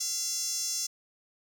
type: tone with high-pass filter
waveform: sawtooth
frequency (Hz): 686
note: F5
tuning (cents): -31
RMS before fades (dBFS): -32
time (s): 0-0.87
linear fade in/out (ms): 10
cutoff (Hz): 6000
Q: 5.2
effects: none